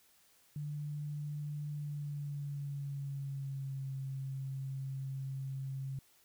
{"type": "tone with pitch glide", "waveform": "sine", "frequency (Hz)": [147.7, 134.66], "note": ["D3", "C#3"], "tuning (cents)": [10, -50], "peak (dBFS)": -37, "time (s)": [0.56, 5.99], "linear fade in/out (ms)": 2, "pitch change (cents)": -160, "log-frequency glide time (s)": [1.72, 3.87], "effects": ["white hiss -67 dBFS RMS until 6.24 s"]}